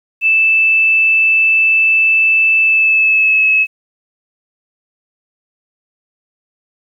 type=tone with pitch glide; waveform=sine; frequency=2637 to 2583 Hz; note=E7 to E7; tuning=0 to -36 cents; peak=-8 dBFS; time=0.21-3.67 s; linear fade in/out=50 ms; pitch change=-36 cents; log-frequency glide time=2.61-3.46 s; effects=8-bit